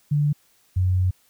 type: tone pair in turn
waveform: sine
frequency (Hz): 146.83 / 92.07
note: D3 / F#2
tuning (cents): 0 / -8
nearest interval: minor sixth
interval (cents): 808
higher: first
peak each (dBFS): -17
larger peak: neither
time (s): 0.11-0.33 / 0.76-1.11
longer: second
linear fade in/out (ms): 10
effects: white hiss -61 dBFS RMS until 1.29 s